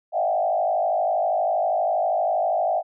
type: tone with frequency modulation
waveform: sine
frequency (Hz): 697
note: F5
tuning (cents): -4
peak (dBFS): -19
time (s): 0.12-2.83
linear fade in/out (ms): 50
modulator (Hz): 52.5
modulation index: 1.6
effects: none